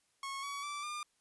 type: tone with pitch steps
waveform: sawtooth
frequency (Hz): 1095 / 1129.7 / 1165.5 / 1202.4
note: C#6 / C#6 / D6 / D6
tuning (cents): -22 / +32 / -14 / +40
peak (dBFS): -35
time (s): 0.23-1.03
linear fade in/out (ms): 2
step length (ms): 200
effects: white hiss -75 dBFS RMS until 1.2 s + resampled to 24000 Hz